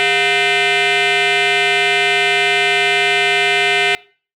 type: tone with frequency modulation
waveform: sine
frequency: 155.56 Hz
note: D#3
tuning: in tune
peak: -9 dBFS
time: 0-3.95 s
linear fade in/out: 0 ms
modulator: 559 Hz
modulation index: 5.4
effects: noise-tail reverb RT60 0.4 s tail -24 dB re dry + tanh soft clip ceiling -11 dBFS